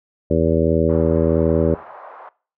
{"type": "harmonic tone", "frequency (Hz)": 81.4, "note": "E2", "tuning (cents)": -21, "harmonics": [1, 2, 3, 4, 5, 6, 7], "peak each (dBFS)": [-22, -22, -22, -22, -22, -22, -22], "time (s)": [0.3, 1.75], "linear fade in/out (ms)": 10}
{"type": "band-pass noise", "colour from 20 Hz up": "white", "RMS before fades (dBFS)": -39, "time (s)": [0.89, 2.29], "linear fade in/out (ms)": 2, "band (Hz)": [590, 1100], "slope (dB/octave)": 24}
{"effects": ["noise-tail reverb RT60 0.4 s tail -21 dB re dry"]}